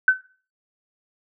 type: tone with exponential decay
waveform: sine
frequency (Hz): 1520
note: F#6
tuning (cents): +46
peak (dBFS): -8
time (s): 0.08-0.21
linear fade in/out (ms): 2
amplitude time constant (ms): 28
effects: noise-tail reverb RT60 0.4 s tail -19 dB re dry